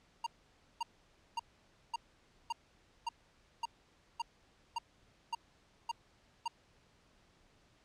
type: tone bursts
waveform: square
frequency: 932.3 Hz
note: A#5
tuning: in tune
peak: -34 dBFS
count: 12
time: 0.24-6.48 s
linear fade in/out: 5 ms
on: 25 ms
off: 540 ms
effects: pink hiss -68 dBFS RMS until 7.84 s + low-pass 6000 Hz 12 dB/octave